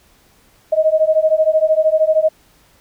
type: beating tone pair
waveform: sine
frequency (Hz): 622.3 / 635.3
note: D#5 / D#5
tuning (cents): 0 / +36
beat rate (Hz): 13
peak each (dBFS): -14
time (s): 0.72-2.29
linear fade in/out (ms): 10
effects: pink hiss -53 dBFS RMS until 2.8 s